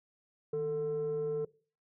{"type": "tone pair together", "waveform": "sine", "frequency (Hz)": [155.56, 444.6], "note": ["D#3", "A4"], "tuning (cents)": [0, 18], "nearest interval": "octave + tritone", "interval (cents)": 1818, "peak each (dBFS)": [-39, -29], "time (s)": [0.53, 1.45], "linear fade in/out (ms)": 5, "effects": ["noise-tail reverb RT60 0.4 s tail -22 dB re dry", "tanh soft clip ceiling -28 dBFS"]}